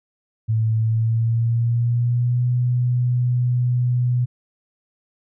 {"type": "tone with pitch glide", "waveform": "sine", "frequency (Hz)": [111.2, 123.38], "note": ["A2", "B2"], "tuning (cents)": [19, -1], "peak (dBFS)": -16, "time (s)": [0.48, 4.26], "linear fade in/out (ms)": 20, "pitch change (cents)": 180, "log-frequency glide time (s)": [0.78, 2.46], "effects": []}